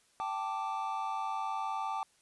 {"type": "chord", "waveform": "triangle", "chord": "G suspended second", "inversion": "none", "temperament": "equal with one note detuned", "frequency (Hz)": [780.4, 880, 1174.7], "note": ["G5", "A5", "D6"], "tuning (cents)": [-8, 0, 0], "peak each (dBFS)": [-36, -35, -36], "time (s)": [0.2, 2.03], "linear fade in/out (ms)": 0, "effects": ["white hiss -68 dBFS RMS until 2.21 s", "resampled to 24000 Hz"]}